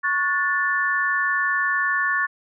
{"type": "chord", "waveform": "sine", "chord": "F# minor", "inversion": "second", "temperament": "equal with one note detuned", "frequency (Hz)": [1108.7, 1453.7, 1760], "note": ["C#6", "F#6", "A6"], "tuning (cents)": [0, -31, 0], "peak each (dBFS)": [-25, -26, -21], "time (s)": [0.03, 2.27], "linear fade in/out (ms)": 20, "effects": []}